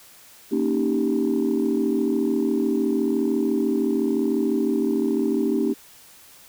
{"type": "chord", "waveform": "sine", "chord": "Eb dominant seventh", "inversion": "second", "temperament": "equal with one note detuned", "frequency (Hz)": [231.3, 277.2, 311.1, 392], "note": ["Bb3", "Db4", "Eb4", "G4"], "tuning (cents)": [-13, 0, 0, 0], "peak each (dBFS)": -24, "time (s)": [0.51, 5.74], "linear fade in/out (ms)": 20, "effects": ["tanh soft clip ceiling -12 dBFS", "white hiss -49 dBFS RMS until 6.48 s"]}